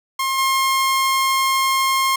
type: tone with level steps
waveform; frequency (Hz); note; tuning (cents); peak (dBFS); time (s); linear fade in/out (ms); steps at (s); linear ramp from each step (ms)
sawtooth; 1068; C6; +35; -15 / -12; 0.19-2.16; 5; 0.38; 5
effects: none